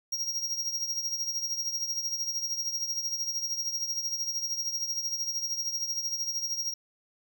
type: tone with tremolo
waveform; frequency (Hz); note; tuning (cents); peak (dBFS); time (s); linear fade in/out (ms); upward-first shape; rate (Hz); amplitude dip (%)
square; 5620; F8; +10; -27; 0.12-6.74; 5; triangle; 13; 70
effects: none